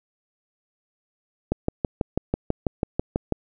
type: click train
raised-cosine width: 2 ms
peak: -8 dBFS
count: 12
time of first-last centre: 1.52-3.323 s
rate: 6.1 Hz
effects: none